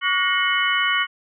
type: tone cluster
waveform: sine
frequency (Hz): 1129 / 1445 / 1876 / 2175 / 2985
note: C#6 / F#6 / A#6 / C#7 / F#7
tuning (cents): +31 / -41 / +11 / -33 / +15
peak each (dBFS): -24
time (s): 0.01-1.07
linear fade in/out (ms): 50
effects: none